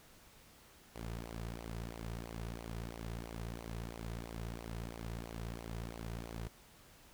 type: tone with flanger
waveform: sawtooth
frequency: 57 Hz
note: A#1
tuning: 38 cents flat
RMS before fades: -44 dBFS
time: 0.95-6.48 s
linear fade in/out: 10 ms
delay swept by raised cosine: 0.57 to 3.77 ms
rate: 3 Hz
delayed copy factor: -0.7
effects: pink hiss -61 dBFS RMS until 7.13 s